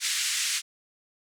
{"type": "band-pass noise", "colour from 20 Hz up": "white", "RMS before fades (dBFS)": -28, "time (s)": [0, 0.62], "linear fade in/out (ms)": 50, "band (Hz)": [1700, 8400], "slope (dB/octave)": 24, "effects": []}